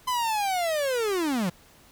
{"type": "linear sweep", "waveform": "45% pulse", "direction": "down", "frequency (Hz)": [1025, 164.81], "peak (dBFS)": -24, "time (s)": [0.07, 1.5], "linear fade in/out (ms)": 10, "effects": ["pink hiss -55 dBFS RMS until 1.91 s"]}